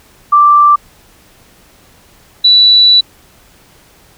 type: tone pair in turn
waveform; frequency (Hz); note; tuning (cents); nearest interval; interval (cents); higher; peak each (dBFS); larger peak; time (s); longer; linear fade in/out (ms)
sine; 1174.7 / 3951; D6 / B7; 0 / 0; octave + major sixth; 2100; second; -3; neither; 0.32-0.76 / 2.44-3.01; second; 10
effects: pink hiss -45 dBFS RMS until 4.17 s